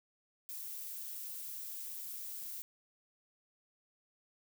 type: noise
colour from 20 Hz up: violet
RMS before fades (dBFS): -44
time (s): 0.49-2.62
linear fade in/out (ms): 0
effects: none